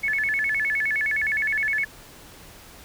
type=tone with vibrato; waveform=sine; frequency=1953 Hz; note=B6; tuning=20 cents flat; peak=-21 dBFS; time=0.03-1.85 s; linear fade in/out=10 ms; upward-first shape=square; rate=9.7 Hz; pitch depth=210 cents each way; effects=pink hiss -46 dBFS RMS until 2.84 s